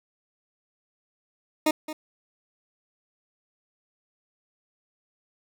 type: tone with echo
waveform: 20% pulse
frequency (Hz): 309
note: D#4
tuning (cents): -12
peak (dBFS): -14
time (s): 1.66-1.71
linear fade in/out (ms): 5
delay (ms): 220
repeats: 1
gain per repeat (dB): -13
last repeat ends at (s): 1.93
effects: none